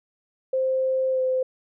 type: tone with pitch glide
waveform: sine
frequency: 523 to 516.1 Hz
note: C5 to C5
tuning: -1 to -24 cents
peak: -20 dBFS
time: 0.53-1.43 s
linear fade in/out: 5 ms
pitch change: -23 cents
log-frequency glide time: 1.11-1.21 s
effects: none